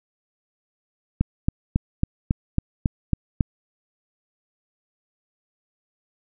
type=click train; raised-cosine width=5 ms; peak=-6 dBFS; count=9; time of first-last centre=1.21-3.408 s; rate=3.64 Hz; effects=none